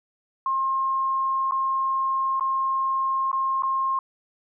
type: tone with dropouts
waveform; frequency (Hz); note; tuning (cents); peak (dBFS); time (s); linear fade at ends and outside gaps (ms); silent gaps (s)
sine; 1067; C6; +34; -21; 0.46-3.99; 2; 1.511-1.52 / 2.397-2.408 / 3.316-3.329 / 3.623-3.633
effects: none